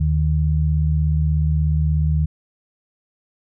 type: tone pair together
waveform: sine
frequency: 76.7 / 153.4 Hz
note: D#2 / D#3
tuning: -24 / -24 cents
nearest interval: octave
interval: 1200 cents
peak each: -17 / -19 dBFS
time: 0-2.26 s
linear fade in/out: 10 ms
effects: none